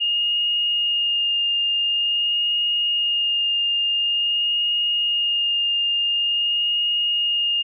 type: tone with vibrato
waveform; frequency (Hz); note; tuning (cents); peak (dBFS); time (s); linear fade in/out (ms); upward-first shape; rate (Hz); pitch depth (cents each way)
sine; 2836; F7; +26; -18; 0-7.63; 20; sine; 0.47; 12
effects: none